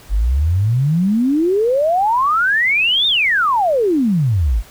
sine exponential two-way sweep, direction up then down, 46.25 to 3721 to 46.25 Hz, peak -12 dBFS, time 0.09-4.63 s, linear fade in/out 50 ms, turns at 3.07 s, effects pink hiss -43 dBFS RMS until 4.7 s

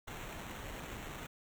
pink noise with sample-and-hold, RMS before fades -45 dBFS, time 0.07-1.27 s, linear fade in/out 10 ms, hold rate 4900 Hz, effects none

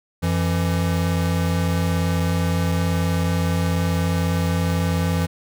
square tone pair together, 89.6 / 168.6 Hz, F2 / E3, +45 / +39 cents, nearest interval major seventh, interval 1094 cents, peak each -22 dBFS, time 0.22-5.27 s, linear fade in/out 20 ms, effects none

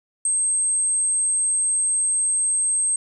sine tone, 8372 Hz, C9, in tune, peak -18 dBFS, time 0.25-2.96 s, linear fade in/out 2 ms, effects 10-bit

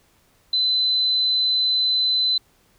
sine tone, 4030 Hz, B7, 34 cents sharp, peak -17 dBFS, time 0.53-2.38 s, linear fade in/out 5 ms, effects pink hiss -60 dBFS RMS until 2.78 s

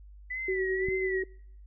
sine tone with vibrato, 1979 Hz, B6, 3 cents sharp, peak -32 dBFS, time 0.3-1.23 s, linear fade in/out 10 ms, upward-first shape sine, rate 1.9 Hz, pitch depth 79 cents each way
sine tone with tremolo, 378 Hz, F#4, 37 cents sharp, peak -26 dBFS, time 0.48-1.24 s, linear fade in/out 5 ms, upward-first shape sine, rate 9.2 Hz, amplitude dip 35%
click, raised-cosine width 5 ms, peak -25 dBFS, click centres 0.886 s
effects noise-tail reverb RT60 0.7 s tail -26 dB re dry + added 50 Hz sine -47 dBFS peak until 1.66 s

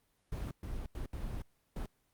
brown noise bursts at uneven times, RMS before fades -39 dBFS, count 5, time 0.32-0.51 / 0.63-0.86 / 0.95-1.06 / 1.13-1.42 / 1.76-1.86 s, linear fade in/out 2 ms, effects pink hiss -75 dBFS RMS until 2.13 s + Opus 32 kbps

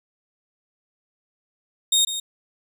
25% pulse tone with echo, 3703 Hz, A#7, 12 cents flat, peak -12 dBFS, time 1.92-2.05 s, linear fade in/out 5 ms, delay 150 ms, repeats 1, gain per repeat -10 dB, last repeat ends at 2.2 s, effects none

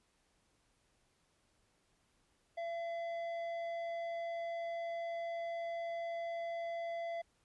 sine tone with tanh clipping, 676 Hz, E5, 43 cents sharp, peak -39 dBFS, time 2.57-7.22 s, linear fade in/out 10 ms, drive 9 dB, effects pink hiss -75 dBFS RMS until 7.44 s + resampled to 24000 Hz

